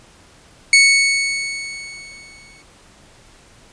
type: tone with exponential decay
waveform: sawtooth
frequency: 2216 Hz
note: C#7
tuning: 1 cent flat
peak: -3 dBFS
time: 0.73-2.62 s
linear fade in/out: 2 ms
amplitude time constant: 410 ms
effects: pink hiss -48 dBFS RMS until 3.72 s + resampled to 22050 Hz